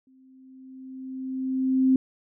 sine tone with exponential growth, 261.6 Hz, C4, in tune, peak -15 dBFS, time 0.07-1.96 s, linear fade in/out 2 ms, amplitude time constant 410 ms, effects none

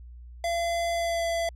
square tone with pitch glide, 681 to 672.4 Hz, F5 to E5, -44 to +34 cents, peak -26 dBFS, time 0.44-1.49 s, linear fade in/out 2 ms, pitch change -22 cents, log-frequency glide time 0.93-1.24 s, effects added 60 Hz sine -42 dBFS peak until 1.55 s + low-pass 10000 Hz 12 dB/octave

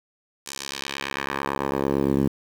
10% pulse tone with band-pass filter sweep, 69 Hz, C#2, 7 cents flat, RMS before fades -26 dBFS, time 0.46-2.28 s, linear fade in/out 5 ms, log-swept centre 7600 to 230 Hz, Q 1.1, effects 7-bit

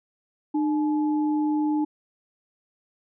sine tone pair together, 302.4 / 854 Hz, D#4 / G#5, -49 / +48 cents, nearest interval octave + tritone, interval 1797 cents, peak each -21 / -32 dBFS, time 0.54-1.85 s, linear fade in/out 10 ms, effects none

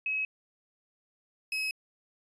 sine / 35% pulse tone pair in turn, 2560 / 2560 Hz, D#7 / D#7, +49 / +49 cents, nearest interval unison, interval 0 cents, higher neither, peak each -28 dBFS, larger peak neither, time 0.06-0.25 / 1.52-1.71 s, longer neither, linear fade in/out 2 ms, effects resampled to 22050 Hz

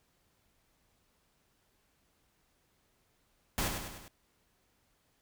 pink noise with echo, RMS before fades -32 dBFS, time 3.58-3.68 s, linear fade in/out 0 ms, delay 100 ms, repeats 4, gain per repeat -5 dB, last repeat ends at 4.08 s, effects pink hiss -73 dBFS RMS until 5.21 s

